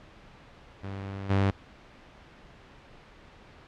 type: tone with level steps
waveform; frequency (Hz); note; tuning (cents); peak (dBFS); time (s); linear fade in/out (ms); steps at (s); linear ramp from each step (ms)
sawtooth; 98; G2; 0; -31 / -18; 0.83-1.51; 10; 1.29; 20
effects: pink hiss -52 dBFS RMS until 3.67 s + low-pass 3000 Hz 12 dB/octave